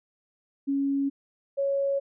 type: tone pair in turn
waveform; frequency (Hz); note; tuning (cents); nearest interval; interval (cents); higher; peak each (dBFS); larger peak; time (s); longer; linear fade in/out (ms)
sine; 277.2 / 554.4; C#4 / C#5; 0 / 0; octave; 1200; second; -23 / -23; neither; 0.67-1.1 / 1.57-2; neither; 20
effects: none